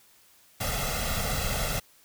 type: noise with comb filter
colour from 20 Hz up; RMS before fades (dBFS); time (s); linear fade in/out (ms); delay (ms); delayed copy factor
pink; -29; 0.6-1.8; 10; 1.5; +0.8
effects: white hiss -59 dBFS RMS until 2.04 s